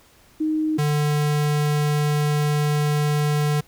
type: tone pair in turn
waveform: sine / square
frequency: 311.1 / 148.48 Hz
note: D#4 / D3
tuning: 0 / +19 cents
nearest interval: octave + minor second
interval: 1281 cents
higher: first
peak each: -19 dBFS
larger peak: neither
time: 0.4-0.78 / 0.78-3.61 s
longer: second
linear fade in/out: 10 ms
effects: pink hiss -54 dBFS RMS until 3.67 s